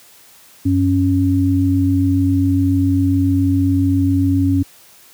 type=tone pair together; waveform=sine; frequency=94.6 / 276.5 Hz; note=F#2 / C#4; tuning=+39 / -4 cents; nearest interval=octave + perfect fifth; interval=1857 cents; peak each=-15 / -14 dBFS; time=0.65-4.63 s; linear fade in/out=10 ms; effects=white hiss -46 dBFS RMS until 5.13 s + high-pass 60 Hz 12 dB/octave